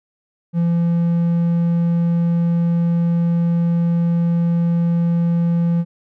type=tone; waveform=triangle; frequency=170 Hz; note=F3; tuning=46 cents flat; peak=-12 dBFS; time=0.53-5.85 s; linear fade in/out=50 ms; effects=none